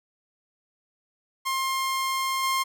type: tone with level steps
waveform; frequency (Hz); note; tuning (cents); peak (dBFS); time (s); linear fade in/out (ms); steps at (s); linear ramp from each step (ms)
sawtooth; 1062; C6; +25; -21 / -19; 1.45-2.64; 20; 2.43; 5
effects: none